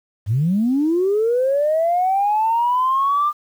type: linear sweep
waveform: sine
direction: up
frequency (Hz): 93.4 to 1206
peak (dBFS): -14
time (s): 0.26-3.33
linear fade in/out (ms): 50
effects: tanh soft clip ceiling -10 dBFS + 8-bit